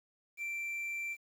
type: tone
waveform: triangle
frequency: 2349 Hz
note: D7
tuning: in tune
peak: -34 dBFS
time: 0.37-1.17 s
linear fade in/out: 50 ms
effects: 10-bit